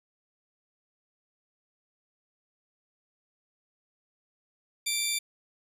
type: tone pair together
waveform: 15% pulse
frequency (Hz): 2342 / 3569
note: D7 / A7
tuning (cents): -5 / +24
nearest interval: perfect fifth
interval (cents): 729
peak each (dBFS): -23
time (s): 4.86-5.19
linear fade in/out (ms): 10
effects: resampled to 32000 Hz